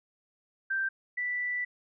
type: tone pair in turn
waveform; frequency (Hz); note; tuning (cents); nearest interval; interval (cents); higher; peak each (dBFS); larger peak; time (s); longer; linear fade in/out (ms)
sine; 1568 / 1972; G6 / B6; 0 / -3; major third; 397; second; -27 / -29; first; 0.7-0.89 / 1.17-1.65; second; 10
effects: none